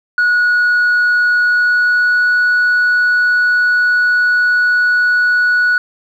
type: tone with pitch glide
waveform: sine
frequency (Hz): 1459 to 1468.3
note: F#6 to F#6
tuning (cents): -25 to -14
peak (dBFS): -7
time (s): 0.18-5.78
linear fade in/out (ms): 2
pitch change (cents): +11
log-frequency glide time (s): 1.4-2.31
effects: tanh soft clip ceiling -8 dBFS + 8-bit